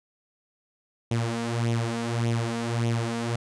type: tone with flanger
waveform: sawtooth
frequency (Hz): 116.54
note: A#2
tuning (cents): 0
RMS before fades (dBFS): -27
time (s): 1.11-3.36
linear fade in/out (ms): 5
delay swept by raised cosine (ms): 0.31 to 4.21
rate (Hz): 1.7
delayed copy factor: +0.65
effects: resampled to 22050 Hz